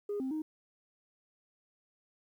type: tone with pitch steps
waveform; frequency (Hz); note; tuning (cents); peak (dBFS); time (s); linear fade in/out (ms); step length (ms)
sine; 410.4 / 263.2 / 310.9; G#4 / C4 / D#4; -21 / +10 / -1; -31; 0.09-0.42; 5; 110
effects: tanh soft clip ceiling -30 dBFS + 11-bit